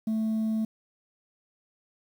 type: tone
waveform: sine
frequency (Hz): 220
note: A3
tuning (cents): 0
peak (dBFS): -22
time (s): 0.07-0.65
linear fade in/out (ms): 5
effects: tanh soft clip ceiling -24 dBFS + 9-bit